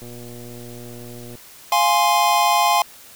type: click train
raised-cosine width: 2 ms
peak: -26 dBFS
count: 161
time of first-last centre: 0.02-1.353 s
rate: 120 Hz
type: chord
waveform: square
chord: F minor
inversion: none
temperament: equal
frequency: 698.5 / 830.6 / 1046.5 Hz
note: F5 / Ab5 / C6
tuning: 0 / 0 / 0 cents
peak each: -21 / -19 / -19 dBFS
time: 1.72-2.82 s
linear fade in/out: 2 ms
effects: white hiss -44 dBFS RMS until 3.15 s